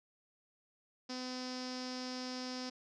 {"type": "tone with low-pass filter", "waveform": "sawtooth", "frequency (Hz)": 253.6, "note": "B3", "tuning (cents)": 46, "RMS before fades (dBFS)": -42, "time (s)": [1.09, 2.7], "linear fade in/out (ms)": 10, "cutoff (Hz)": 5200, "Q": 7.5, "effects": []}